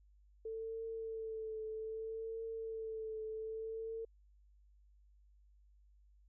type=tone with vibrato; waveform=sine; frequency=444.2 Hz; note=A4; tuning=16 cents sharp; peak=-40 dBFS; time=0.45-4.05 s; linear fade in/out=5 ms; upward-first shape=triangle; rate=0.63 Hz; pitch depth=31 cents each way; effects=added 50 Hz sine -63 dBFS peak until 6.28 s